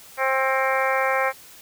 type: harmonic tone with a mistuned harmonic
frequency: 265.3 Hz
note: C4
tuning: 24 cents sharp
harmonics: 2 / 3 / 4 / 5 / 6 / 7 / 8 / 9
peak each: -24 / -26 / -27 / -28 / -29 / -29 / -30 / -31 dBFS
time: 0.17-1.33 s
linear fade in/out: 50 ms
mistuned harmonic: 9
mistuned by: -40 cents
effects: white hiss -46 dBFS RMS until 1.61 s